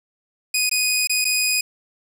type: tone with dropouts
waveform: 15% pulse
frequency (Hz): 2489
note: D#7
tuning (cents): 0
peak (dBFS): -11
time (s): 0.54-1.61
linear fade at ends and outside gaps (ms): 5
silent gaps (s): 0.695-0.713 / 1.073-1.095 / 1.245-1.251
effects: none